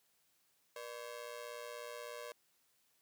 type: ring-modulated tone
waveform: sawtooth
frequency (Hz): 539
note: C#5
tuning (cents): -49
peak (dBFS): -38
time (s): 0.76-2.32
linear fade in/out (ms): 2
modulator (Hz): 58.2
effects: white hiss -75 dBFS RMS until 3.01 s + high-pass 80 Hz 12 dB/octave